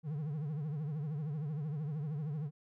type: tone with vibrato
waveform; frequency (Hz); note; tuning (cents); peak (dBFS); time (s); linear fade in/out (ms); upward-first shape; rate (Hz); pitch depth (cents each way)
triangle; 150.1; D3; +38; -33; 0.03-2.51; 50; triangle; 13; 160
effects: none